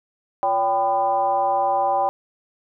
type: tone with frequency modulation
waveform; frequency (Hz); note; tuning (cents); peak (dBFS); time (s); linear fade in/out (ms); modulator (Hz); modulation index
sine; 784; G5; 0; -17; 0.43-2.09; 0; 216; 0.95
effects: none